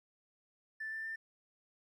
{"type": "tone with pitch steps", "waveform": "triangle", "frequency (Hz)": [1762, 1776.3, 1790.7], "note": ["A6", "A6", "A6"], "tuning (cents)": [2, 16, 30], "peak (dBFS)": -35, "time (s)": [0.8, 1.16], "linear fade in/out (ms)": 10, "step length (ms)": 120, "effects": ["tanh soft clip ceiling -36 dBFS"]}